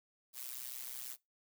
blue noise with amplitude modulation, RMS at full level -41 dBFS, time 0.33-1.17 s, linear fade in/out 50 ms, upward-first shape sine, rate 126 Hz, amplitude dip 95%, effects noise-tail reverb RT60 0.2 s tail -21 dB re dry

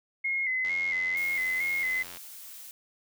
sine tone with vibrato, 2094 Hz, C7, 1 cent sharp, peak -26 dBFS, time 0.24-2.03 s, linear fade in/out 10 ms, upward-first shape square, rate 2.2 Hz, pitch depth 48 cents each way
click train, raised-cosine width 0.2 ms, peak -26 dBFS, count 135, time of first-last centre 0.65-2.171 s, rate 88.1 Hz
blue noise, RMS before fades -45 dBFS, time 1.17-2.71 s, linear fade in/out 0 ms
effects none

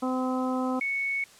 harmonic tone, 256.7 Hz, C4, 33 cents flat, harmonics 1 / 2 / 3 / 4 / 5, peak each -27 / -33 / -35 / -36 / -37 dBFS, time 0.02-0.8 s, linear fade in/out 10 ms
sine tone, 2215 Hz, C#7, 2 cents flat, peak -26 dBFS, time 0.81-1.24 s, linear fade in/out 2 ms
effects white hiss -53 dBFS RMS until 1.39 s + low-pass 9000 Hz 12 dB/octave

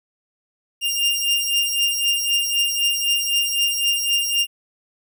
sawtooth beating tone pair, 2800 / 2803.9 Hz, F7 / F7, +4 / +6 cents, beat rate 3.9 Hz, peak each -17 / -19 dBFS, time 0.81-4.47 s, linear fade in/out 50 ms, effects none

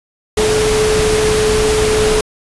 sine tone in noise, 430 Hz, A4, 40 cents flat, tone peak -12 dBFS, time 0.37-2.21 s, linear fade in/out 5 ms, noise pink, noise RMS -17 dBFS, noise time 0.37-2.21 s, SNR +2 dB, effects resampled to 24000 Hz

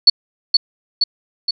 sine tone with echo, 4435 Hz, C#8, in tune, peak -3 dBFS, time 0.07-0.1 s, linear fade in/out 5 ms, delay 470 ms, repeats 3, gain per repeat -4 dB, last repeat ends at 1.51 s, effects none

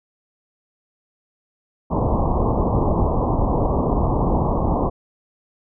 pink low-pass noise, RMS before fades -19 dBFS, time 1.9-4.9 s, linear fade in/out 20 ms, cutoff 1100 Hz, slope 96 dB/octave, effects none

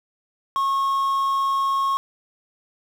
triangle tone with quantisation, 1091 Hz, C#6, 28 cents flat, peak -17 dBFS, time 0.56-1.97 s, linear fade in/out 0 ms, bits 7, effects none

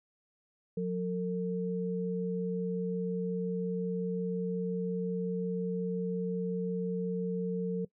sine tone pair together, 180 / 452.8 Hz, F#3 / A4, -47 / +50 cents, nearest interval octave + major third, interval 1597 cents, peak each -32 / -33 dBFS, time 0.77-7.85 s, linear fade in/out 5 ms, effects noise-tail reverb RT60 0.1 s tail -21 dB re dry

